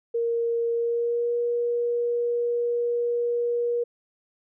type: tone with pitch glide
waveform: sine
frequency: 466.2 to 476.8 Hz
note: A#4 to A#4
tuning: 0 to +39 cents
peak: -22 dBFS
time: 0.14-3.84 s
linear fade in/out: 10 ms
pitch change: +39 cents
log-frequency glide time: 0.72-1.35 s
effects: none